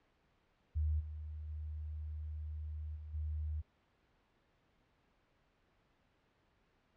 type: tone with level steps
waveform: sine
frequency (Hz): 76.7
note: D#2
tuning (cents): -24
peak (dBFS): -31 / -42 / -40 / -45 / -36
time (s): 0.75-3.62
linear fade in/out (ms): 20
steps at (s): 0.99 / 1.48 / 2.95 / 3.13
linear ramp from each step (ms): 20
effects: pink hiss -74 dBFS RMS until 6.96 s + low-pass 3000 Hz 12 dB/octave